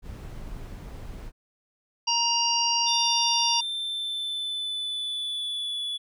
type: noise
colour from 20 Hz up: brown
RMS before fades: -38 dBFS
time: 0.02-1.32 s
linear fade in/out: 50 ms
type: harmonic tone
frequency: 939 Hz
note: A#5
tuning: 12 cents sharp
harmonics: 1 / 3 / 5 / 6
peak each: -27 / -27 / -27 / -27 dBFS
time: 2.07-3.61 s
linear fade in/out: 10 ms
type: tone with pitch glide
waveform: triangle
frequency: 3597 to 3427 Hz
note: A7 to A7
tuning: +37 to -46 cents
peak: -27 dBFS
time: 2.86-5.98 s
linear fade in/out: 20 ms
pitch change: -83 cents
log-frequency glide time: 3.27-5.8 s
effects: none